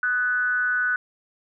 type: tone with frequency modulation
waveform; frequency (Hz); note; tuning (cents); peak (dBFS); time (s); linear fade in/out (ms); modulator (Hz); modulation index
sine; 1488; F#6; +9; -20; 0.03-0.96; 2; 235; 0.44
effects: none